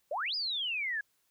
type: exponential two-way sweep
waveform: sine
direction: up then down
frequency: 528 to 5090 to 1645 Hz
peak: -31 dBFS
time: 0.11-1.01 s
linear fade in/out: 5 ms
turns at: 0.35 s
effects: white hiss -74 dBFS RMS until 1.3 s